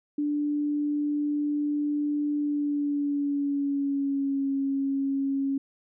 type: tone with pitch glide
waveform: sine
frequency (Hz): 293.8 to 274.1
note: D4 to C#4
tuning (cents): +1 to -19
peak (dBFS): -24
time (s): 0.18-5.58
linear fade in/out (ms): 5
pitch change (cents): -120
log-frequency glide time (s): 2.36-4.5
effects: none